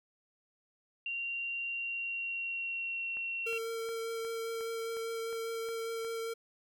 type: tone with pitch glide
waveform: sine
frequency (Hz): 2764 to 2728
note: F7 to F7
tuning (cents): -19 to -41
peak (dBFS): -34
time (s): 1.06-3.58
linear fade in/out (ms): 2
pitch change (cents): -22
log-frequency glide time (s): 1.67-3.08
type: click train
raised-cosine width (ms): 0.5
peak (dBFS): -37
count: 9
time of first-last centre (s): 3.17-6.048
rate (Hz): 2.78
type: tone with vibrato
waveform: square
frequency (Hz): 455.5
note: A#4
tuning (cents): -40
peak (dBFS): -36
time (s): 3.46-6.34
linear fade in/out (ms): 10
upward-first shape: triangle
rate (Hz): 5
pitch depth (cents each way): 12
effects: none